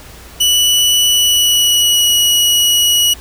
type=tone with pitch glide; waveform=sawtooth; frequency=2956 to 2915 Hz; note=F#7 to F#7; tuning=-2 to -26 cents; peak=-6 dBFS; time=0.4-3.14 s; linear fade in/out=10 ms; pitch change=-24 cents; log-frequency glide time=1.1-2.13 s; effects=added 60 Hz sine -39 dBFS peak until 3.2 s + pink hiss -37 dBFS RMS until 3.2 s